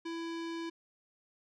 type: tone with low-pass filter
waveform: square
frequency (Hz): 332.4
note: E4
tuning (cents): +15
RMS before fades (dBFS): -39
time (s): 0.05-0.7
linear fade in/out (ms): 10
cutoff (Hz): 4500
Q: 1.2
effects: none